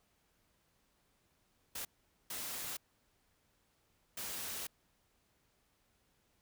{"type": "noise bursts at uneven times", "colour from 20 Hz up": "white", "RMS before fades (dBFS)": -42, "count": 3, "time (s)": [[1.75, 1.85], [2.3, 2.77], [4.17, 4.67]], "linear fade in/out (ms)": 5, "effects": ["pink hiss -75 dBFS RMS until 6.41 s"]}